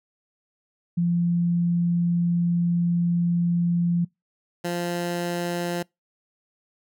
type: tone pair in turn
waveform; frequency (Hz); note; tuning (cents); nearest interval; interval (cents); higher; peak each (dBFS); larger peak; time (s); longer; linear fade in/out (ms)
sine / 15% pulse; 172.5 / 174; F3 / F3; -21 / -6; unison; 15; second; -19 / -19; neither; 0.97-4.05 / 4.64-5.83; first; 10
effects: noise-tail reverb RT60 0.2 s tail -26 dB re dry